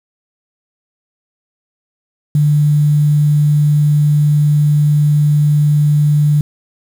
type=tone with quantisation; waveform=sine; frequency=148.2 Hz; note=D3; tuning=16 cents sharp; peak=-8 dBFS; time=2.35-6.41 s; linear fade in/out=2 ms; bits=6; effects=none